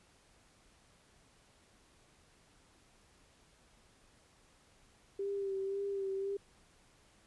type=tone with vibrato; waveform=sine; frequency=393.1 Hz; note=G4; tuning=5 cents sharp; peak=-34 dBFS; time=5.19-6.37 s; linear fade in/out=5 ms; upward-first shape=sine; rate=1.9 Hz; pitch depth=30 cents each way; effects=pink hiss -66 dBFS RMS until 7.26 s + resampled to 24000 Hz